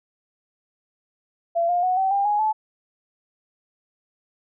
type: tone with pitch steps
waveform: sine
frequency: 679 / 707 / 736.2 / 766.6 / 798.2 / 831.1 / 865.4 Hz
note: F5 / F5 / F#5 / G5 / G5 / G#5 / A5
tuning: -49 / +21 / -9 / -39 / +31 / +1 / -29 cents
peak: -18 dBFS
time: 1.55-2.53 s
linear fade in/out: 20 ms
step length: 140 ms
effects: none